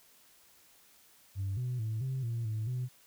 sine tone with pitch steps, 97.6 / 124.9 / 110.1 / 131.8 / 116.3 / 108.9 / 125.7 Hz, G2 / B2 / A2 / C3 / A#2 / A2 / B2, -7 / +20 / +2 / +13 / -4 / -17 / +31 cents, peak -30 dBFS, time 1.35-2.89 s, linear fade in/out 50 ms, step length 220 ms, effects tanh soft clip ceiling -29 dBFS + white hiss -62 dBFS RMS until 3.06 s

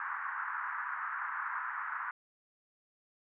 white band-pass noise, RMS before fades -38 dBFS, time 0-2.11 s, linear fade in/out 2 ms, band 980 to 1700 Hz, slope 48 dB/octave, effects none

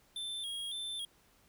square tone with vibrato, 3410 Hz, G#7, 45 cents sharp, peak -38 dBFS, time 0.16-1.05 s, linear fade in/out 2 ms, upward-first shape square, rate 1.8 Hz, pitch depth 67 cents each way, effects pink hiss -67 dBFS RMS until 1.48 s

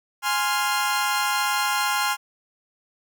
sawtooth chord, F minor, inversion first, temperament equal, 830.6 / 1046.5 / 1396.9 Hz, Ab5 / C6 / F6, 0 / 0 / 0 cents, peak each -22 dBFS, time 0.22-2.17 s, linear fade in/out 50 ms, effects none

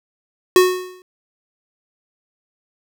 square tone with exponential decay, 366.6 Hz, F#4, 16 cents flat, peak -6 dBFS, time 0.56-1.02 s, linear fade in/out 1 ms, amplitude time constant 100 ms, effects none

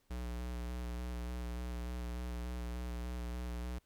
square tone with vibrato, 60.4 Hz, B1, 38 cents flat, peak -39 dBFS, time 0.1-3.79 s, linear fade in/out 10 ms, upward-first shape square, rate 3.4 Hz, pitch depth 21 cents each way, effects pink hiss -75 dBFS RMS until 3.85 s

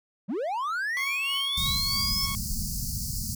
triangle linear sweep, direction up, 162.8 to 5410 Hz, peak -25 dBFS, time 0.28-2.27 s, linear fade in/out 20 ms
15% pulse tone with tremolo, 1103 Hz, C#6, 9 cents flat, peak -24 dBFS, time 0.97-2.35 s, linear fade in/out 0 ms, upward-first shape triangle, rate 3.2 Hz, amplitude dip 60%
pink band-stop noise, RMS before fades -31 dBFS, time 1.57-3.35 s, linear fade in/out 5 ms, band 230 to 4500 Hz, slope 96 dB/octave
effects none

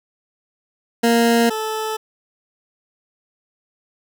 20% pulse tone pair in turn, 233.1 / 436.7 Hz, A#3 / A4, 0 / -13 cents, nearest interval major seventh, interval 1087 cents, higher second, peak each -8 / -17 dBFS, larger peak first, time 1.03-1.5 / 1.5-1.97 s, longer neither, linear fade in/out 10 ms, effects none

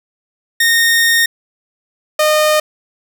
sawtooth tone pair in turn, 1845 / 612.1 Hz, A#6 / D#5, -18 / -28 cents, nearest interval octave + perfect fifth, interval 1910 cents, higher first, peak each -6 dBFS, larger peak neither, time 0.6-1.26 / 2.19-2.6 s, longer first, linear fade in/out 5 ms, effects none

